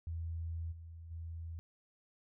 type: tone with level steps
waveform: sine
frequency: 82.7 Hz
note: E2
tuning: 6 cents sharp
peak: -37 / -47 / -41 dBFS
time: 0.07-1.59 s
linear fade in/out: 0 ms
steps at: 0.71 / 1.1 s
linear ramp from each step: 20 ms
effects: none